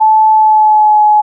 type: tone with pitch glide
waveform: sine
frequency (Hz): 870 to 845.7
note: A5 to G#5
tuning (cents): -20 to +31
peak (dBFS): -4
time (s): 0-1.22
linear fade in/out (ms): 20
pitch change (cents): -49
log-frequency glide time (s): 0.31-1.02
effects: none